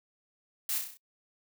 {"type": "noise with echo", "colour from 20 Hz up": "blue", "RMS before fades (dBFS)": -32, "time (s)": [0.69, 0.78], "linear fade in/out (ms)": 2, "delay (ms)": 32, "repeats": 6, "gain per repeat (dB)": -4, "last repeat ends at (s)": 0.972, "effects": ["noise-tail reverb RT60 0.1 s tail -26 dB re dry"]}